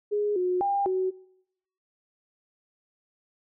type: tone with pitch steps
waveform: sine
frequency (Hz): 415.1 / 362.8 / 800 / 373.7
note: G#4 / F#4 / G5 / F#4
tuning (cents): -1 / -34 / +35 / +17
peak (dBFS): -23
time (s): 0.11-1.11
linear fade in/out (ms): 20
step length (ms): 250
effects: noise-tail reverb RT60 0.8 s tail -23 dB re dry